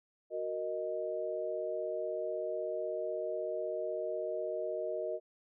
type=chord; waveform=sine; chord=D# minor; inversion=first; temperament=equal; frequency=370 / 466.2 / 622.3 Hz; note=F#4 / A#4 / D#5; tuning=0 / 0 / 0 cents; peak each=-40 / -39 / -36 dBFS; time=0.3-5.2 s; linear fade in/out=50 ms; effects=none